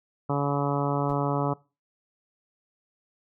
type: harmonic tone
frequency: 142.2 Hz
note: C#3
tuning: 45 cents sharp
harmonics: 1 / 2 / 3 / 4 / 5 / 6 / 7 / 8 / 9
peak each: -27 / -30 / -32 / -33 / -34 / -35 / -35 / -36 / -37 dBFS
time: 0.29-1.54 s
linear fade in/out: 10 ms
type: noise with exponential decay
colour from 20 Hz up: brown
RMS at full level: -39 dBFS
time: 1.09-1.21 s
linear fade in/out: 5 ms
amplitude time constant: 26 ms
effects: noise-tail reverb RT60 0.3 s tail -22 dB re dry